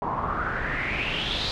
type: noise with low-pass filter sweep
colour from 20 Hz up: pink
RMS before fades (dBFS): -28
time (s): 0.02-1.51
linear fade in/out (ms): 0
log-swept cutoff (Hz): 900 to 4200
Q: 6.2
effects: none